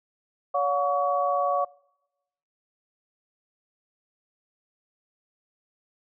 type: tone cluster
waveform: sine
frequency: 566 / 720 / 1129 Hz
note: C#5 / F#5 / C#6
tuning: +36 / -47 / +31 cents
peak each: -26 dBFS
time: 0.54-1.65 s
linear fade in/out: 10 ms
effects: noise-tail reverb RT60 0.9 s tail -24 dB re dry

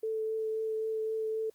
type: tone with vibrato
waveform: sine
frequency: 440 Hz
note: A4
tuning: in tune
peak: -30 dBFS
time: 0.03-1.5 s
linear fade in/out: 5 ms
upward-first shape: triangle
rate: 3.8 Hz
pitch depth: 12 cents each way
effects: white hiss -69 dBFS RMS until 1.54 s + Opus 32 kbps

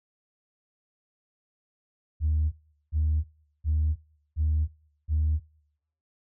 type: tone bursts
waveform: sine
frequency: 77 Hz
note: D#2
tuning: 17 cents flat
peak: -20 dBFS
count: 5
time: 2.2-5.4 s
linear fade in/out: 50 ms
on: 320 ms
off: 400 ms
effects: noise-tail reverb RT60 0.8 s tail -25 dB re dry + tanh soft clip ceiling -18 dBFS

